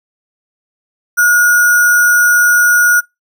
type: tone with sample-and-hold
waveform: sine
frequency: 1444 Hz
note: F#6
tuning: 43 cents flat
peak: -6 dBFS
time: 1.17-3.01 s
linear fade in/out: 20 ms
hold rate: 7350 Hz
effects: noise-tail reverb RT60 0.2 s tail -23 dB re dry